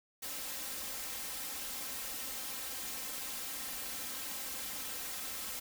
white noise with comb filter, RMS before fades -41 dBFS, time 0.22-5.6 s, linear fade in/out 10 ms, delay 3.8 ms, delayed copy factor +0.75, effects none

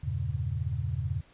sine chord, E diminished seventh, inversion none, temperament equal, 82.41 / 98 / 116.54 / 138.59 Hz, E2 / G2 / Bb2 / Db3, 0 / 0 / 0 / 0 cents, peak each -34 dBFS, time 0.03-1.21 s, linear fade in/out 10 ms, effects pink hiss -60 dBFS RMS until 1.33 s + resampled to 8000 Hz

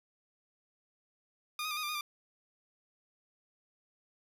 15% pulse tone with pitch steps, 1218 / 1253 / 1193 / 1243 / 1189 / 1230 / 1185 Hz, D#6 / D#6 / D6 / D#6 / D6 / D#6 / D6, -37 / +12 / +27 / -2 / +21 / -20 / +15 cents, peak -28 dBFS, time 1.59-2.01 s, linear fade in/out 2 ms, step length 60 ms, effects none

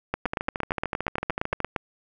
two click trains, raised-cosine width 0.5 ms, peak -12 / -10 dBFS, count 19 / 15, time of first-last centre 0.26-1.603 / 0.14-1.762 s, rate 13.4 / 8.63 Hz, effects none

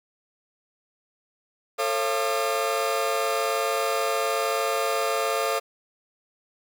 40% pulse tone cluster, 444.1 / 543 / 683 / 1210 Hz, A4 / C#5 / F5 / D#6, +16 / -36 / -39 / -49 cents, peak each -28 dBFS, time 1.78-5.6 s, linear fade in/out 20 ms, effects none

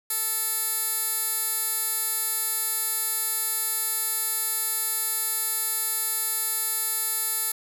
15% pulse tone with band-pass filter, 440 Hz, A4, in tune, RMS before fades -27 dBFS, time 0.1-7.52 s, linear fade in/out 5 ms, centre 12000 Hz, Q 3.9, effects none

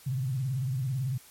sine tone with vibrato, 130.81 Hz, C3, in tune, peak -27 dBFS, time 0.06-1.18 s, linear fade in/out 10 ms, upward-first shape sine, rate 18 Hz, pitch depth 140 cents each way, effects white hiss -54 dBFS RMS until 1.3 s + MP3 64 kbps

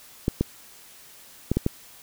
clicks, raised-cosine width 3 ms, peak -8 dBFS, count 5, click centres 0.281 / 0.41 / 1.516 / 1.57 / 1.664 s, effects white hiss -49 dBFS RMS until 2.02 s

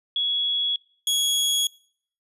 sine / sawtooth tone pair in turn, 3356 / 3338 Hz, G#7 / G#7, +17 / +8 cents, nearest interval unison, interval 9 cents, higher first, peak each -21 / -17 dBFS, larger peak second, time 0.16-0.76 / 1.07-1.67 s, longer neither, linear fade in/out 2 ms, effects noise-tail reverb RT60 0.6 s tail -25 dB re dry + resampled to 32000 Hz

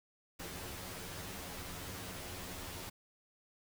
pink noise with comb filter, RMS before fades -45 dBFS, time 0.39-2.9 s, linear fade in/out 10 ms, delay 11 ms, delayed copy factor +0.85, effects none

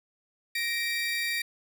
30% pulse tone pair together, 1875.1 / 2336 Hz, A#6 / D7, +10 / -10 cents, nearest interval major third, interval 380 cents, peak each -28 dBFS, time 0.55-1.42 s, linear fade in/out 5 ms, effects none

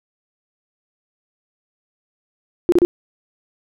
sine tone bursts, 350.1 Hz, F4, 4 cents sharp, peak -9 dBFS, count 3, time 2.69-2.85 s, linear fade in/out 0 ms, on 32 ms, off 32 ms, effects none

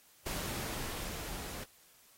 pink noise with level ramp, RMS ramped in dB -38 to -44 dBFS, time 0.26-1.64 s, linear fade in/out 5 ms, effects white hiss -63 dBFS RMS until 2.17 s + AAC 48 kbps

